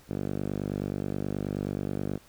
5% pulse tone with band-pass filter, 49.4 Hz, G1, 14 cents sharp, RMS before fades -32 dBFS, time 0.09-2.18 s, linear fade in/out 10 ms, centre 180 Hz, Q 0.78, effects pink hiss -57 dBFS RMS until 2.28 s

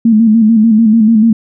sine tone with vibrato, 221.7 Hz, A3, 13 cents sharp, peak -4 dBFS, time 0.05-1.33 s, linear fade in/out 5 ms, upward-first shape square, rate 6.8 Hz, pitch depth 59 cents each way, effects none

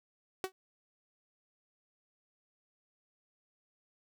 sawtooth tone with exponential decay, 377.1 Hz, F#4, 33 cents sharp, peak -26 dBFS, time 0.44-0.52 s, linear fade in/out 0 ms, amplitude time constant 16 ms, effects none

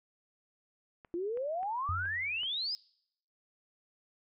clicks, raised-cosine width 0.5 ms, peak -37 dBFS, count 5, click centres 1.048 / 1.373 / 1.631 / 2.055 / 2.433 s
sine exponential sweep, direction up, 332.1 to 5160 Hz, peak -32 dBFS, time 1.14-2.75 s, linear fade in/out 0 ms
sine tone with exponential decay, 90.5 Hz, F#2, 38 cents flat, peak -31 dBFS, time 1.89-2.49 s, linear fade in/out 0 ms, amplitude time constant 130 ms
effects noise-tail reverb RT60 0.7 s tail -24 dB re dry

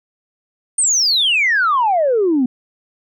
sine exponential sweep, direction down, 8990 to 240.1 Hz, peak -11 dBFS, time 0.78-2.46 s, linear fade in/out 5 ms, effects tanh soft clip ceiling -8 dBFS

